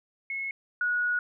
sine tone pair in turn, 2181 / 1457.5 Hz, C#7 / F#6, -29 / -26 cents, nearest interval perfect fifth, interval 697 cents, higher first, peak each -30 / -24 dBFS, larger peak second, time 0.3-0.51 / 0.81-1.19 s, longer second, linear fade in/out 2 ms, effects none

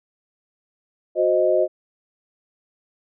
sine chord, C diminished, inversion second, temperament equal with one note detuned, 365.7 / 523.3 / 622.3 Hz, Gb4 / C5 / Eb5, -20 / 0 / 0 cents, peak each -21 / -21 / -18 dBFS, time 1.15-1.68 s, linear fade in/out 50 ms, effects none

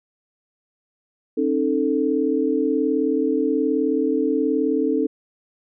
sine tone cluster, 269.2 / 308 / 442.5 Hz, C4 / D#4 / A4, +49 / -17 / +10 cents, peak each -22 dBFS, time 1.37-5.07 s, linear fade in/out 10 ms, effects none

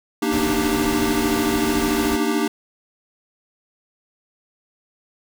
square chord, Eb major seventh, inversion second, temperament equal with one note detuned, 233.1 / 293.7 / 307.2 / 392 Hz, Bb3 / D4 / Eb4 / G4, 0 / 0 / -22 / 0 cents, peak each -25 dBFS, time 0.22-2.48 s, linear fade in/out 5 ms
pink noise, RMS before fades -28 dBFS, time 0.31-2.17 s, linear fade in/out 20 ms
effects none

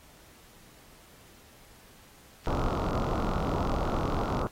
click train, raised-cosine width 0.2 ms, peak -24 dBFS, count 88, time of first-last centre 2.46-4.415 s, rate 44.5 Hz
pink low-pass noise, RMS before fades -29 dBFS, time 2.47-4.47 s, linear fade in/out 0 ms, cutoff 1400 Hz, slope 96 dB/octave
effects pink hiss -56 dBFS RMS until 4.51 s + AAC 48 kbps

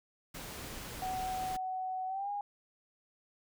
pink noise, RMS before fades -44 dBFS, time 0.34-1.57 s, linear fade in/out 10 ms
sine tone with pitch glide, 748 to 815.7 Hz, F#5 to G#5, +19 to -31 cents, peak -34 dBFS, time 1.02-2.41 s, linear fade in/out 2 ms, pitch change +150 cents, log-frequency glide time 2.07-2.3 s
effects none

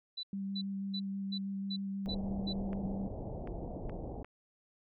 sine tone bursts, 3978 Hz, B7, 12 cents sharp, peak -37 dBFS, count 7, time 0.17-2.531 s, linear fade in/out 10 ms, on 63 ms, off 320 ms
sine tone with vibrato, 196 Hz, G3, in tune, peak -35 dBFS, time 0.33-3.07 s, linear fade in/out 2 ms, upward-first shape square, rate 6.2 Hz, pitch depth 8 cents each way
pink low-pass noise, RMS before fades -41 dBFS, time 2.06-4.23 s, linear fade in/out 0 ms, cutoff 780 Hz, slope 48 dB/octave
clicks, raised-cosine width 0.5 ms, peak -33 dBFS, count 4, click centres 2.731 / 3.474 / 3.896 / 4.246 s
effects none

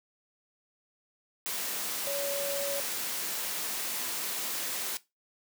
sine tone in noise, 563 Hz, C#5, 27 cents sharp, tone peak -32 dBFS, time 2.07-2.8 s, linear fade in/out 0 ms, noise white, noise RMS -34 dBFS, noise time 1.46-4.97 s, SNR -1 dB, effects noise-tail reverb RT60 0.2 s tail -17 dB re dry + high-pass 200 Hz 12 dB/octave

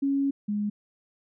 sine tone pair in turn, 276.8 / 207.4 Hz, C#4 / G#3, -2 / -2 cents, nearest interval perfect fourth, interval 500 cents, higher first, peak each -22 / -25 dBFS, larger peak first, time 0.02-0.31 / 0.48-0.7 s, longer first, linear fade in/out 10 ms, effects none

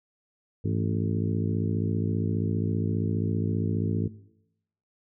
harmonic tone with a mistuned harmonic, 55 Hz, A1, in tune, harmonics 2 / 3 / 4 / 5 / 6 / 7 / 8, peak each -27 / -31 / -33 / -35 / -37 / -38 / -39 dBFS, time 0.64-4.08 s, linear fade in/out 10 ms, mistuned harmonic 2, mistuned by -140 cents, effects noise-tail reverb RT60 0.8 s tail -18 dB re dry

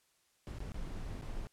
brown noise with dropouts, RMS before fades -41 dBFS, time 0.47-1.47 s, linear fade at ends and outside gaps 0 ms, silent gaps 0.585-0.604 / 0.719-0.744 / 1.213-1.222 s, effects white hiss -73 dBFS RMS until 1.52 s + low-pass 11000 Hz 12 dB/octave

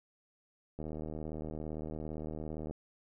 click train, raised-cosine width 2 ms, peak -28 dBFS, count 150, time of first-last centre 0.79-2.71 s, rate 77.6 Hz, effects none

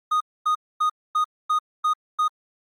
triangle tone bursts, 1239 Hz, D#6, 8 cents flat, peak -16 dBFS, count 7, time 0.11-2.282 s, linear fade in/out 10 ms, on 96 ms, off 250 ms, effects Opus 48 kbps

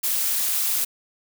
blue noise with amplitude modulation, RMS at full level -20 dBFS, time 0.03-0.85 s, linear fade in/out 10 ms, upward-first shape sine, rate 228 Hz, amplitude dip 70%, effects none

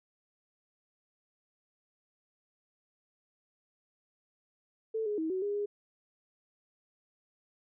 sine tone with pitch steps, 443 / 417.5 / 319.4 / 374.4 / 408.3 / 411 Hz, A4 / G#4 / D#4 / F#4 / G#4 / G#4, +12 / +9 / +45 / +20 / -29 / -18 cents, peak -30 dBFS, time 4.94-5.66 s, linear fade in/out 10 ms, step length 120 ms, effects none

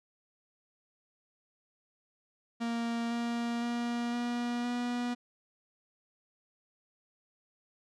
45% pulse tone with pitch steps, 233.1 / 235.5 / 238 / 240.5 / 243 Hz, A#3 / A#3 / A#3 / B3 / B3, 0 / +18 / +36 / -46 / -28 cents, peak -31 dBFS, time 2.6-5.15 s, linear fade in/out 20 ms, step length 510 ms, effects low-pass 6000 Hz 12 dB/octave

